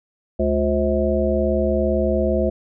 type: harmonic tone with a mistuned harmonic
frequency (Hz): 71.4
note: D2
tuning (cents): -48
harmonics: 1 / 3 / 5 / 7 / 9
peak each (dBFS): -23 / -23 / -23 / -23 / -23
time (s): 0.39-2.5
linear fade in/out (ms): 10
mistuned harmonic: 7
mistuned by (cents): +85
effects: none